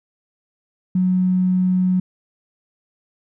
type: tone with tanh clipping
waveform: triangle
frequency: 183.8 Hz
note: F#3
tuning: 11 cents flat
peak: -14 dBFS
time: 0.95-2 s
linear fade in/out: 5 ms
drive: 3 dB
effects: none